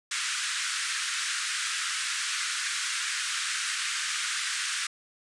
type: band-pass noise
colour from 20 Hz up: pink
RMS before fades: -31 dBFS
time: 0.11-4.87 s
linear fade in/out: 5 ms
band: 1300 to 9700 Hz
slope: 48 dB/octave
effects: resampled to 24000 Hz